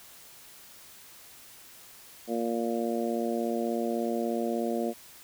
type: harmonic tone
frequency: 116.54 Hz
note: A#2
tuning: in tune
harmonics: 2 / 3 / 4 / 5 / 6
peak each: -31 / -33 / -34 / -35 / -36 dBFS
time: 2.27-4.94 s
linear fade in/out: 50 ms
effects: white hiss -51 dBFS RMS until 5.23 s